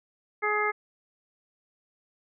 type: harmonic tone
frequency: 420.6 Hz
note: G#4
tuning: 22 cents sharp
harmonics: 1 / 2 / 3 / 4 / 5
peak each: -30 / -32 / -29 / -33 / -29 dBFS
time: 0.42-0.72 s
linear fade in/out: 20 ms
effects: none